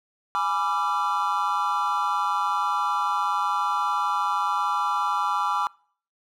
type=chord; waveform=triangle; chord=G# diminished seventh; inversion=none; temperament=equal with one note detuned; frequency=830.6 / 987.8 / 1174.7 / 1362.6 Hz; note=G#5 / B5 / D6 / F6; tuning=0 / 0 / 0 / -43 cents; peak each=-27 / -26 / -24 / -27 dBFS; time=0.35-5.67 s; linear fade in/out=0 ms; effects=noise-tail reverb RT60 0.5 s tail -24 dB re dry